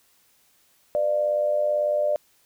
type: tone with amplitude modulation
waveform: sine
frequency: 596 Hz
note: D5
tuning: 25 cents sharp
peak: -17 dBFS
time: 0.95-2.16 s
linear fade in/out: 0 ms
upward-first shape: sine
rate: 98.1 Hz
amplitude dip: 60%
effects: white hiss -62 dBFS RMS until 2.45 s